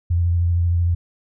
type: tone with vibrato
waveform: sine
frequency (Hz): 86.2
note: F2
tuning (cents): -22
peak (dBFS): -15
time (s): 0.1-0.95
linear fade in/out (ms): 10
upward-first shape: sine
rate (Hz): 13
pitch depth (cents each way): 26
effects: none